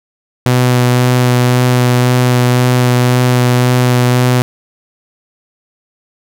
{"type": "tone with vibrato", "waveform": "sawtooth", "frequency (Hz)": 124.4, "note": "B2", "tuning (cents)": 13, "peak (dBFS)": -4, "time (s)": [0.46, 4.42], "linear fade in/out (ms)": 0, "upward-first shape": "sine", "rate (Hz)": 1.9, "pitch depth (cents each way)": 12, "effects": []}